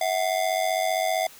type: ring-modulated tone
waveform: square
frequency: 697 Hz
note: F5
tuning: 4 cents flat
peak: -20 dBFS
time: 0.01-1.27 s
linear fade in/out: 2 ms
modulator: 47.7 Hz
effects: white hiss -48 dBFS RMS until 1.39 s